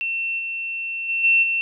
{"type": "tone with level steps", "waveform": "sine", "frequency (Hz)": 2700, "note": "E7", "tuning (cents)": 41, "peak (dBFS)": [-22, -25, -20, -13, -19], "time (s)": [0.01, 1.61], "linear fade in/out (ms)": 0, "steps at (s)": [0.38, 1.08, 1.23, 1.42], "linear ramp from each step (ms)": 20, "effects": []}